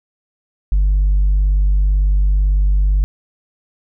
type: tone with tanh clipping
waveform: triangle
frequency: 49 Hz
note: G1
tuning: in tune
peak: -11 dBFS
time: 0.72-3.04 s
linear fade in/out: 0 ms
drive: 6 dB
effects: none